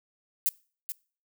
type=noise with echo; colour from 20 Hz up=violet; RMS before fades=-25 dBFS; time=0.46-0.49 s; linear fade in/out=0 ms; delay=430 ms; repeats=1; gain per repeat=-9 dB; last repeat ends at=0.92 s; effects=noise-tail reverb RT60 0.4 s tail -24 dB re dry